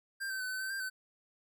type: tone with pitch steps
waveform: square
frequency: 1587 / 1543 / 1510 / 1520 / 1540 / 1584 / 1522 Hz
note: G6 / G6 / F#6 / F#6 / G6 / G6 / F#6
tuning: +21 / -28 / +35 / +46 / -31 / +18 / +48 cents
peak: -36 dBFS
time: 0.2-0.9 s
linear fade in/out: 20 ms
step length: 100 ms
effects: none